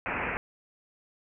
white low-pass noise, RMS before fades -32 dBFS, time 0.06-0.37 s, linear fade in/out 0 ms, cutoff 2600 Hz, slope 96 dB/octave, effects none

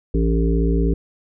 harmonic tone, 56.2 Hz, A1, 37 cents sharp, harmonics 1 / 3 / 5 / 7 / 8, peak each -17 / -22 / -24 / -25 / -28 dBFS, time 0.14-0.94 s, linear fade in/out 5 ms, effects none

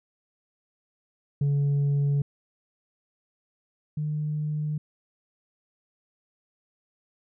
sine tone pair in turn, 142.2 / 151.15 Hz, C#3 / D#3, +45 / -50 cents, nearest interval minor second, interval 105 cents, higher second, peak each -18 / -25 dBFS, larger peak first, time 1.41-2.22 / 3.97-4.78 s, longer neither, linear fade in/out 5 ms, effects tanh soft clip ceiling -20 dBFS

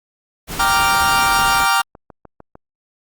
pink noise, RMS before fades -27 dBFS, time 0.47-1.67 s, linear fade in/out 50 ms
40% pulse chord, G minor seventh, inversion none, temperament equal, 784 / 932.3 / 1174.7 / 1396.9 Hz, G5 / Bb5 / D6 / F6, 0 / 0 / 0 / 0 cents, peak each -19 / -19 / -18 / -17 dBFS, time 0.59-1.82 s, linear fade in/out 10 ms
click train, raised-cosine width 1 ms, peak -24 dBFS, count 8, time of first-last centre 1.5-2.554 s, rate 6.64 Hz
effects Opus 48 kbps

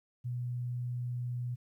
sine tone, 122.7 Hz, B2, 11 cents flat, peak -33 dBFS, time 0.24-1.56 s, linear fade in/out 20 ms, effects 12-bit

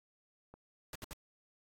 clicks, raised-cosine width 1 ms, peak -39 dBFS, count 2, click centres 0.54 / 0.949 s
pink noise bursts, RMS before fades -45 dBFS, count 3, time 0.93-1.133 s, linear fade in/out 2 ms, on 25 ms, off 64 ms
effects AAC 64 kbps

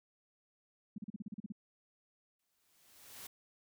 sine tone bursts, 207.7 Hz, G#3, in tune, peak -39 dBFS, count 10, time 0.96-1.522 s, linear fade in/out 5 ms, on 22 ms, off 38 ms
white noise with exponential growth, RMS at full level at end -47 dBFS, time 2.39-3.27 s, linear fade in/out 5 ms, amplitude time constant 190 ms
effects none

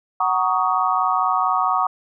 sine chord, D# minor seventh, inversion first, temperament just, 746.7 / 933.4 / 1120.1 / 1244.5 Hz, F#5 / A#5 / C#6 / D#6, +16 / +2 / +18 / 0 cents, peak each -22 / -24 / -21 / -22 dBFS, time 0.2-1.87 s, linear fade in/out 5 ms, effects none

